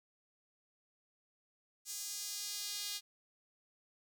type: tone with high-pass filter sweep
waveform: sawtooth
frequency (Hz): 409.4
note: G#4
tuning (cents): -25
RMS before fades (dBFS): -42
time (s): 1.85-3.01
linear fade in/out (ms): 50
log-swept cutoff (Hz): 6500 to 4000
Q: 1.6
effects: none